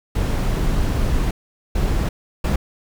brown noise bursts at uneven times, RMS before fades -19 dBFS, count 3, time 0.15-1.31 / 1.75-2.09 / 2.44-2.56 s, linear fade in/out 5 ms, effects none

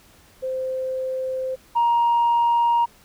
sine tone pair in turn, 520 / 941.1 Hz, C5 / A#5, -11 / +16 cents, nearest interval minor seventh, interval 1027 cents, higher second, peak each -23 / -14 dBFS, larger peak second, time 0.42-1.56 / 1.75-2.86 s, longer first, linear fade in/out 20 ms, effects tanh soft clip ceiling -13 dBFS + pink hiss -53 dBFS RMS until 3.04 s

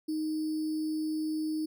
sine tone with sample-and-hold, 311.1 Hz, D#4, in tune, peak -29 dBFS, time 0.08-1.66 s, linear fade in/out 10 ms, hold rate 4900 Hz, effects none

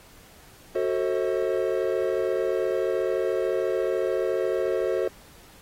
triangle chord, F# diminished seventh, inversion none, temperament just, 370 / 444 / 532.8 / 639.4 Hz, F#4 / A4 / C5 / Eb5, 0 / +16 / +31 / +47 cents, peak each -25 / -26 / -26 / -30 dBFS, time 0.75-5.08 s, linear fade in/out 5 ms, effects pink hiss -52 dBFS RMS until 5.61 s + AAC 48 kbps

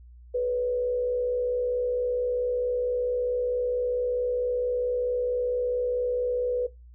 sine tone with frequency modulation, 493.9 Hz, B4, in tune, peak -23 dBFS, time 0.34-6.67 s, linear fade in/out 10 ms, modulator 64.5 Hz, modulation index 0.36, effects noise-tail reverb RT60 0.2 s tail -18 dB re dry + added 60 Hz sine -46 dBFS peak until 6.94 s

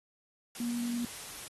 sine tone in noise, 238.3 Hz, A#3, 38 cents sharp, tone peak -31 dBFS, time 0.6-1.05 s, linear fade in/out 2 ms, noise white, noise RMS -44 dBFS, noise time 0.55-1.48 s, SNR +10 dB, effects AAC 32 kbps

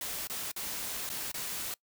white noise with dropouts, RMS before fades -37 dBFS, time 0.01-1.74 s, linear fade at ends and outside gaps 2 ms, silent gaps 0.272-0.298 / 0.516-0.562 / 1.092-1.099 / 1.317-1.342 s, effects noise-tail reverb RT60 0.1 s tail -23 dB re dry

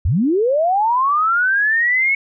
sine linear sweep, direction up, 61.74 to 2214 Hz, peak -13 dBFS, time 0.05-2.15 s, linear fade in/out 5 ms, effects none

